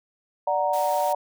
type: chord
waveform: sine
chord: D augmented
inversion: none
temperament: equal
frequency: 587.3 / 740 / 932.3 Hz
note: D5 / F#5 / A#5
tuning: 0 / 0 / 0 cents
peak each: -25 dBFS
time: 0.47-1.15 s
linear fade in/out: 5 ms
type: high-pass noise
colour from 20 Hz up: white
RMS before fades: -39 dBFS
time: 0.73-1.13 s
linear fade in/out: 5 ms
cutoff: 1100 Hz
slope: 24 dB/octave
effects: none